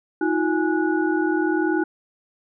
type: tone cluster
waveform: sine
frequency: 317.5 / 357.8 / 834 / 1467 Hz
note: D#4 / F4 / G#5 / F#6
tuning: +35 / +42 / +7 / -15 cents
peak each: -21 / -23 / -29 / -28 dBFS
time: 0.21-1.84 s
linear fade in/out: 5 ms
effects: none